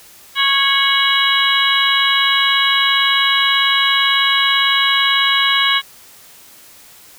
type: harmonic tone with a mistuned harmonic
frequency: 551 Hz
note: C#5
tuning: 11 cents flat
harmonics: 2 / 3 / 4 / 5 / 6 / 7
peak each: -19 / -19 / -19 / -19 / -19 / -19 dBFS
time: 0.35-5.82 s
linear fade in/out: 50 ms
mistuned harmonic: 5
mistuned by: +100 cents
effects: white hiss -43 dBFS RMS until 7.18 s